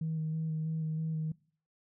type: tone with vibrato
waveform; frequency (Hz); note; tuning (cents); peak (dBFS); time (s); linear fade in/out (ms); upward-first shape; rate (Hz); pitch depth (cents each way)
sine; 158.5; D#3; +32; -30; 0.01-1.32; 5; square; 3.1; 15
effects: noise-tail reverb RT60 0.5 s tail -23 dB re dry + tanh soft clip ceiling -27 dBFS